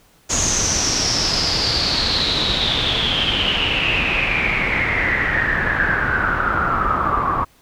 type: noise with low-pass filter sweep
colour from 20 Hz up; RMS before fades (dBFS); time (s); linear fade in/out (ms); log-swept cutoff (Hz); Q
pink; -19; 0.29-7.45; 20; 6700 to 1100; 9.5
effects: pink hiss -54 dBFS RMS until 7.61 s